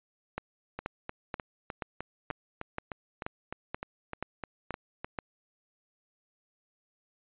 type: two click trains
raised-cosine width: 0.5 ms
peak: -21 / -18 dBFS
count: 15 / 11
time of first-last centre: 0.79-5.045 / 0.38-5.188 s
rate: 3.29 / 2.08 Hz
effects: resampled to 8000 Hz